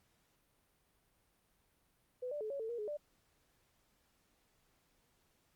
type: tone with pitch steps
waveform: sine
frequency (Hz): 501 / 589 / 431.7 / 558 / 445.4 / 473.8 / 421.5 / 591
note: B4 / D5 / A4 / C#5 / A4 / A#4 / G#4 / D5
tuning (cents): +25 / +5 / -33 / +11 / +21 / +28 / +26 / +11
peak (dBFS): -38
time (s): 2.22-2.972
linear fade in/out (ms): 10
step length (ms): 94
effects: pink hiss -75 dBFS RMS until 5.55 s + Opus 48 kbps